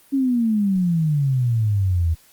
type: exponential sweep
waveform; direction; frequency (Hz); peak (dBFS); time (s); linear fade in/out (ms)
sine; down; 279.3 to 79.4; -16; 0.12-2.15; 20
effects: white hiss -53 dBFS RMS until 2.32 s + Opus 32 kbps